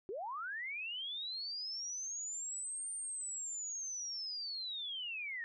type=linear two-way sweep; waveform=sine; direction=up then down; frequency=349.2 to 8920 to 1794 Hz; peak=-39 dBFS; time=0.09-5.44 s; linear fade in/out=0 ms; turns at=2.92 s; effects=none